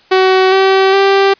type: tone with pitch steps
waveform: sawtooth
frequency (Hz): 376.3 / 384.2 / 392.3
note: F#4 / G4 / G4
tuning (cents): +29 / -35 / +1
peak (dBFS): -3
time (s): 0.11-1.34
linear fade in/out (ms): 10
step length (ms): 410
effects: white hiss -47 dBFS RMS until 1.39 s + resampled to 11025 Hz